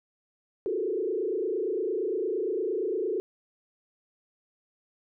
sine tone with frequency modulation, 402.3 Hz, G4, 45 cents sharp, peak -26 dBFS, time 0.66-3.2 s, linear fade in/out 0 ms, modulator 28.7 Hz, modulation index 2, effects none

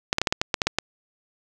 clicks, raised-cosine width 0.2 ms, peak -3 dBFS, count 10, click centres 0.129 / 0.184 / 0.216 / 0.272 / 0.325 / 0.415 / 0.542 / 0.618 / 0.67 / 0.786 s, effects none

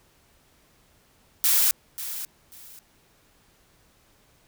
blue noise with echo, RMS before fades -20 dBFS, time 1.44-1.71 s, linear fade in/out 0 ms, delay 540 ms, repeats 2, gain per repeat -13 dB, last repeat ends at 2.79 s, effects pink hiss -61 dBFS RMS until 4.47 s

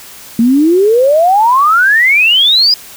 sine exponential sweep, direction up, 223.2 to 5030 Hz, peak -5 dBFS, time 0.39-2.74 s, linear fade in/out 2 ms, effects white hiss -33 dBFS RMS until 2.96 s

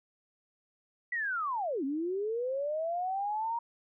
sine linear two-way sweep, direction down then up, 1975.5 to 261.6 to 946 Hz, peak -30 dBFS, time 1.12-3.59 s, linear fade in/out 5 ms, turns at 1.84 s, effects none

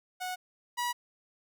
sawtooth tone pair in turn, 734 / 969.4 Hz, F#5 / B5, -14 / -32 cents, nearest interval perfect fourth, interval 482 cents, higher second, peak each -30 / -26 dBFS, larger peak second, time 0.2-0.36 / 0.77-0.93 s, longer neither, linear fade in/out 20 ms, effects none

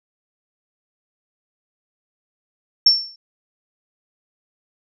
sine tone with exponential decay, 5430 Hz, F8, 50 cents flat, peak -6 dBFS, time 2.86-3.16 s, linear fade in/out 5 ms, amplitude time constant 65 ms, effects none

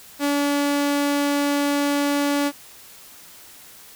sawtooth tone, 286.3 Hz, D4, 44 cents flat, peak -15 dBFS, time 0.19-2.52 s, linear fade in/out 50 ms, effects white hiss -45 dBFS RMS until 3.95 s

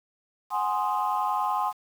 sine chord, Ab dominant seventh, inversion third, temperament equal, 740 / 830.6 / 1046.5 / 1244.5 Hz, Gb5 / Ab5 / C6 / Eb6, 0 / 0 / 0 / 0 cents, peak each -31 / -27 / -27 / -32 dBFS, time 0.5-1.73 s, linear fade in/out 50 ms, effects tanh soft clip ceiling -16 dBFS + 8-bit

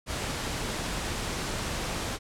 pink noise, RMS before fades -32 dBFS, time 0.06-2.19 s, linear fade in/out 50 ms, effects low-pass 9000 Hz 12 dB/octave

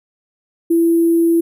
sine tone with sample-and-hold, 334.4 Hz, E4, 25 cents sharp, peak -10 dBFS, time 0.7-1.41 s, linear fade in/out 10 ms, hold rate 11025 Hz, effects none

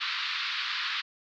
white band-pass noise, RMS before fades -32 dBFS, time 0-1.02 s, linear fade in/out 20 ms, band 1100 to 4400 Hz, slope 48 dB/octave, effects none

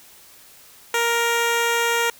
10% pulse tone, 467.8 Hz, A#4, 6 cents sharp, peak -10 dBFS, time 0.94-2.1 s, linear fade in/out 2 ms, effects white hiss -48 dBFS RMS until 2.19 s

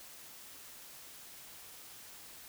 silence, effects white hiss -52 dBFS RMS until 2.48 s

